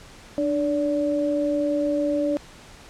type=tone pair together; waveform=sine; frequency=296.9 / 576.2 Hz; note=D4 / D5; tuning=+19 / -33 cents; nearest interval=major seventh; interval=1148 cents; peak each=-23 dBFS; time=0.38-2.37 s; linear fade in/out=0 ms; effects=pink hiss -46 dBFS RMS until 2.89 s + low-pass 8000 Hz 12 dB/octave